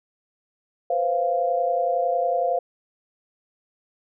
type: tone cluster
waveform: sine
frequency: 497.1 / 528 / 695 Hz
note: B4 / C5 / F5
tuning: +11 / +16 / -9 cents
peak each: -27 / -25 / -22 dBFS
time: 0.9-2.59 s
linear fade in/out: 5 ms
effects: none